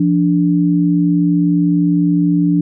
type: tone pair together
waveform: sine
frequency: 172.2 / 291.9 Hz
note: F3 / D4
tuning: -24 / -10 cents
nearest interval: major sixth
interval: 914 cents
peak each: -13 dBFS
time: 0-2.61 s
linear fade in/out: 5 ms
effects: none